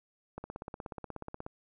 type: click train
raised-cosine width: 1 ms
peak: -26 dBFS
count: 19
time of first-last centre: 0.38-1.464 s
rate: 16.6 Hz
effects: none